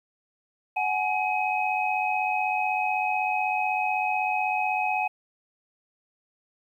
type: tone cluster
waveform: sine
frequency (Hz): 743 / 839 / 2532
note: F#5 / G#5 / D#7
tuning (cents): +7 / +17 / +30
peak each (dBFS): -27 / -28 / -28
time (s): 0.76-5.08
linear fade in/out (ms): 10
effects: 10-bit